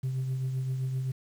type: tone with tremolo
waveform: sine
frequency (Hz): 130.81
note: C3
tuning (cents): 0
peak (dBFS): -24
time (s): 0.03-1.12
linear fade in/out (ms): 10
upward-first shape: triangle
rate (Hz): 7.7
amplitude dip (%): 50
effects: tanh soft clip ceiling -26 dBFS + 9-bit